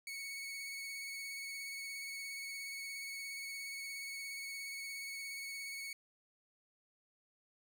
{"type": "tone with vibrato", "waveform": "sawtooth", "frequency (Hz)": 2217, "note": "C#7", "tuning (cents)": 0, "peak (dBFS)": -39, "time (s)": [0.07, 5.93], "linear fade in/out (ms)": 2, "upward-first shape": "sine", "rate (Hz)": 17, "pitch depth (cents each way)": 18, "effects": []}